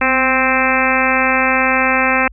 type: harmonic tone with a mistuned harmonic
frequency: 261.6 Hz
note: C4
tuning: in tune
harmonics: 1 / 2 / 3 / 4 / 5 / 6 / 7 / 8 / 9 / 10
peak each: -21 / -21 / -21 / -21 / -21 / -21 / -21 / -21 / -21 / -21 dBFS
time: 0.01-2.28 s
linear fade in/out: 5 ms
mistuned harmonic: 1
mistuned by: -41 cents
effects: added 50 Hz sine -36 dBFS peak until 2.32 s